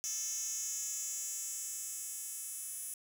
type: tone with high-pass filter sweep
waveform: 10% pulse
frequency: 435.5 Hz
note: A4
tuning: 18 cents flat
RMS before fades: -40 dBFS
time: 0.04-2.94 s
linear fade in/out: 0 ms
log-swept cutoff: 6200 to 9400 Hz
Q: 4
effects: 10-bit